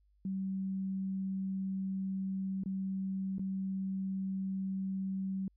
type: tone with dropouts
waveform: sine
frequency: 191.6 Hz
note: G3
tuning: 39 cents flat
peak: -33 dBFS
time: 0.25-5.48 s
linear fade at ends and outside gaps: 2 ms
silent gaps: 2.636-2.659 / 3.383-3.394 s
effects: added 50 Hz sine -66 dBFS peak until 5.56 s